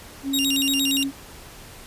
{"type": "tone", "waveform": "sine", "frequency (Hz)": 274.5, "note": "C#4", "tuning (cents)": -17, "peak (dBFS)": -23, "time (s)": [0.23, 1.12], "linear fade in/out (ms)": 50}
{"type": "tone with vibrato", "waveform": "sawtooth", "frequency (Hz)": 3254, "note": "G#7", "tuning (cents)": -36, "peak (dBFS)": -18, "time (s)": [0.33, 1.04], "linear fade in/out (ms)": 10, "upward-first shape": "square", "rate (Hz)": 8.6, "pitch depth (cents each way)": 260}
{"type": "click", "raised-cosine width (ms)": 0.5, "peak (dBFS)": -27, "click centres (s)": 0.874}
{"effects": ["pink hiss -43 dBFS RMS until 1.86 s", "resampled to 32000 Hz"]}